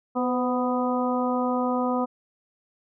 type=harmonic tone with a mistuned harmonic; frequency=248.5 Hz; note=B3; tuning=11 cents sharp; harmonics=1 / 2 / 3 / 4 / 5; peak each=-25 / -28 / -30 / -31 / -32 dBFS; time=0.15-2.06 s; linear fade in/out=20 ms; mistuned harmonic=2; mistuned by=+32 cents; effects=none